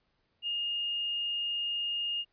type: tone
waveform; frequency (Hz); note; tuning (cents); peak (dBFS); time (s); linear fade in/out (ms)
sine; 2838; F7; +27; -30; 0.42-2.25; 50
effects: pink hiss -75 dBFS RMS until 2.32 s + resampled to 11025 Hz